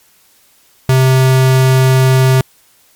square tone, 130.81 Hz, C3, in tune, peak -7 dBFS, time 0.89-2.41 s, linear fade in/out 2 ms, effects white hiss -50 dBFS RMS until 2.95 s + MP3 96 kbps

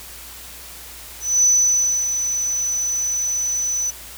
sine tone with ADSR envelope, 5990 Hz, F#8, 20 cents sharp, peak -11 dBFS, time 1.2-3.91 s, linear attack 230 ms, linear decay 620 ms, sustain -8 dB, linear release 16 ms, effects added 60 Hz sine -45 dBFS peak until 4.17 s + white hiss -38 dBFS RMS until 4.17 s

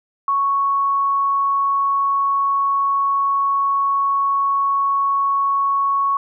sine tone, 1108.7 Hz, C#6, in tune, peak -15 dBFS, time 0.28-6.17 s, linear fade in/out 2 ms, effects none

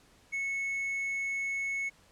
triangle tone, 2200 Hz, C#7, 14 cents flat, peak -29 dBFS, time 0.32-1.9 s, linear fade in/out 20 ms, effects pink hiss -62 dBFS RMS until 2.11 s + low-pass 10000 Hz 12 dB/octave

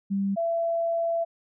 sine tone pair in turn, 197.1 / 670.7 Hz, G3 / E5, +10 / +30 cents, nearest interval octave + major sixth, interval 2120 cents, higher second, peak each -23 dBFS, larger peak neither, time 0.1-0.36 / 0.36-1.25 s, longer second, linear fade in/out 20 ms, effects none

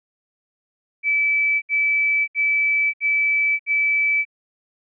sine tone bursts, 2307 Hz, D7, 31 cents flat, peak -16 dBFS, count 5, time 1.03-4.252 s, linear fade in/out 50 ms, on 590 ms, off 68 ms, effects none

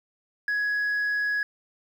sine tone, 1673 Hz, G#6, 12 cents sharp, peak -21 dBFS, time 0.48-1.43 s, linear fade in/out 2 ms, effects tanh soft clip ceiling -22 dBFS + 9-bit

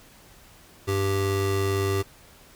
square tone pair together, 97.9 / 391.6 Hz, G2 / G4, -2 / -2 cents, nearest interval 2 octaves, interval 2400 cents, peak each -26 dBFS, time 0.87-2.03 s, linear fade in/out 20 ms, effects pink hiss -52 dBFS RMS until 2.55 s

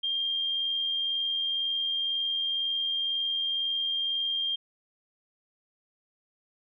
sine tone with amplitude modulation, 3201 Hz, G7, 36 cents sharp, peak -25 dBFS, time 0.03-4.56 s, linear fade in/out 10 ms, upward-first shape sine, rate 82 Hz, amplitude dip 30%, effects none

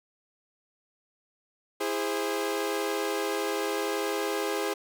sawtooth chord, E augmented, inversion none, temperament equal with one note detuned, 329.6 / 410.3 / 523.3 Hz, E4 / G#4 / B#4, 0 / -21 / 0 cents, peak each -30 / -26 / -30 dBFS, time 1.8-4.74 s, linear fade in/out 10 ms, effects none

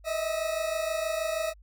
40% pulse tone pair together, 622.3 / 648.6 Hz, D#5 / E5, 0 / -28 cents, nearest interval minor second, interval 72 cents, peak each -31 / -29 dBFS, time 0.04-1.54 s, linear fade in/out 50 ms, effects added 50 Hz sine -51 dBFS peak until 1.62 s

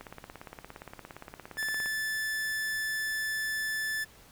click train, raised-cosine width 0.5 ms, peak -27 dBFS, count 33, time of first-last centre 0.01-1.86 s, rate 17.3 Hz
45% pulse tone, 1748 Hz, A6, 12 cents flat, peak -30 dBFS, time 1.57-4.05 s, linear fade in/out 20 ms
effects pink hiss -56 dBFS RMS until 4.31 s

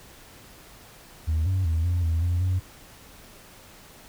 sine tone with pitch steps, 79.3 / 94.1 / 81.1 / 87.7 / 82.1 / 87.5 / 92.3 Hz, D#2 / F#2 / E2 / F2 / E2 / F2 / F#2, +33 / +30 / -28 / +8 / -6 / +4 / -4 cents, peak -19 dBFS, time 1.27-2.6 s, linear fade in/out 20 ms, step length 190 ms, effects tanh soft clip ceiling -19 dBFS + pink hiss -49 dBFS RMS until 4.08 s

